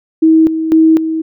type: tone with tremolo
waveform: sine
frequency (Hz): 320.3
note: E4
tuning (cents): -50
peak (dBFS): -4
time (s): 0.22-1.22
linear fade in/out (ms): 10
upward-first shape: square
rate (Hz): 2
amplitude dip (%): 65
effects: none